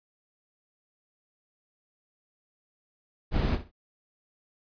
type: noise with echo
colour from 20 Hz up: brown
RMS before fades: -25 dBFS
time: 3.31-3.59 s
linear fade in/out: 50 ms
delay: 63 ms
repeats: 2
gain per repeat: -14 dB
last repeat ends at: 3.716 s
effects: resampled to 11025 Hz